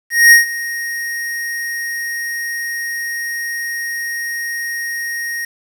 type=tone with ADSR envelope; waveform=square; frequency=1869 Hz; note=A#6; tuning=4 cents sharp; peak=-3 dBFS; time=0.1-5.45 s; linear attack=220 ms; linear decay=130 ms; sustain=-18 dB; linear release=4 ms; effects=7-bit